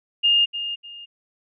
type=tone with echo; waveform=sine; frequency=2827 Hz; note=F7; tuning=20 cents sharp; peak=-14 dBFS; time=0.23-0.46 s; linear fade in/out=20 ms; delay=300 ms; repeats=2; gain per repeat=-11 dB; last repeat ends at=1.06 s; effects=none